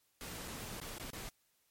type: noise with dropouts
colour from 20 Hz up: pink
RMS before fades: -45 dBFS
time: 0.21-1.29 s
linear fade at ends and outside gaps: 0 ms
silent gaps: 0.476-0.48 / 0.8-0.815 / 0.983-0.998 / 1.103-1.133 s
effects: white hiss -75 dBFS RMS until 1.7 s + MP3 64 kbps